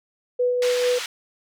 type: tone with tremolo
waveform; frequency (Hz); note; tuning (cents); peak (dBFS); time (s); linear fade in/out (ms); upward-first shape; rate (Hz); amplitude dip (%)
sine; 493.9; B4; 0; -17; 0.39-0.99; 10; sine; 4.5; 30
type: band-pass noise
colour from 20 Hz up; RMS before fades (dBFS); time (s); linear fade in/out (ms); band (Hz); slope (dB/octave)
pink; -31; 0.62-1.06; 2; 1700 to 5900; 12
effects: none